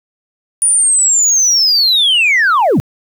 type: linear sweep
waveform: sine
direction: down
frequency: 9650 to 97 Hz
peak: -6 dBFS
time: 0.62-2.8 s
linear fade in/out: 0 ms
effects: tanh soft clip ceiling -6 dBFS + 7-bit